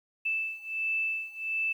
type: beating tone pair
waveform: sine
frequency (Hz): 2637 / 2638.4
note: E7 / E7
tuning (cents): 0 / +1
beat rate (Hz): 1.4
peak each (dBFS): -33 / -31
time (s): 0.25-1.73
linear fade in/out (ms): 10
effects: 10-bit